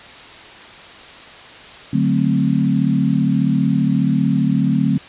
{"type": "chord", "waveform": "sine", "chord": "D dominant seventh", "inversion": "none", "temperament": "equal", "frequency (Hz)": [146.83, 185, 220, 261.6], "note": ["D3", "F#3", "A3", "C4"], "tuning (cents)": [0, 0, 0, 0], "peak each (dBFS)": -19, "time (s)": [1.93, 4.98], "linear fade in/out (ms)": 5, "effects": ["white hiss -38 dBFS RMS until 5.08 s", "resampled to 8000 Hz"]}